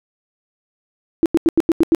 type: tone bursts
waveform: sine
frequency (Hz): 329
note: E4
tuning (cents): -3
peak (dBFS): -9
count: 7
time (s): 1.23-1.948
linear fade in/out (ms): 0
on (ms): 28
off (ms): 87
effects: none